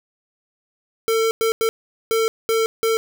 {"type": "tone bursts at uneven times", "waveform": "square", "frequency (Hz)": 449, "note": "A4", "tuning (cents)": 35, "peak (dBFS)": -17, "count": 6, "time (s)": [[1.08, 1.31], [1.41, 1.52], [1.61, 1.69], [2.11, 2.28], [2.49, 2.66], [2.83, 2.97]], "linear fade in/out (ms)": 0, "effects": []}